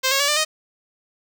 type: tone with pitch steps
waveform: 5% pulse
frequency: 523.3 / 546.5 / 570.7 / 595.9 / 622.3 Hz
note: C5 / C#5 / D5 / D5 / D#5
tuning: 0 / -25 / -50 / +25 / 0 cents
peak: -6 dBFS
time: 0.03-0.45 s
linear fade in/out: 20 ms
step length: 84 ms
effects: none